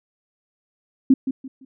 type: tone with echo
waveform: sine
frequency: 264.2 Hz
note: C4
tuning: 17 cents sharp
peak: -9 dBFS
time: 1.1-1.14 s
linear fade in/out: 5 ms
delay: 170 ms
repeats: 3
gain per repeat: -11 dB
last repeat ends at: 1.65 s
effects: none